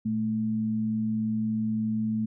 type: tone pair together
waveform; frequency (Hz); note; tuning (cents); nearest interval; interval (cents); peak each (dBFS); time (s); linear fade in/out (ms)
sine; 115.23 / 218.6; A#2 / A3; -20 / -11; major seventh; 1109; -35 / -25; 0.05-2.26; 10
effects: none